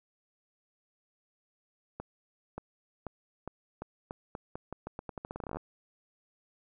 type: accelerating click train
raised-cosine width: 1 ms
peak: -24 dBFS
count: 25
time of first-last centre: 2-5.57 s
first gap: 580 ms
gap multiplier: 0.84
effects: none